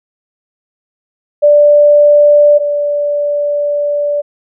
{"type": "tone pair in turn", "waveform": "sine", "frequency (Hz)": [587.3, 582.9], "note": ["D5", "D5"], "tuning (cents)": [0, -13], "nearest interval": "unison", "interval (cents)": 13, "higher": "first", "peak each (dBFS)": [-3, -11], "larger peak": "first", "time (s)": [[1.42, 2.59], [2.59, 4.22]], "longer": "second", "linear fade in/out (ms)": 20, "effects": []}